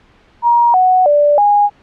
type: tone with pitch steps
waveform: sine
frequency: 947 / 740 / 586 / 822 Hz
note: A#5 / F#5 / D5 / G#5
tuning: +27 / 0 / -4 / -18 cents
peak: -7 dBFS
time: 0.42-1.7 s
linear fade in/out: 50 ms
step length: 320 ms
effects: pink hiss -49 dBFS RMS until 1.82 s + low-pass 3000 Hz 12 dB/octave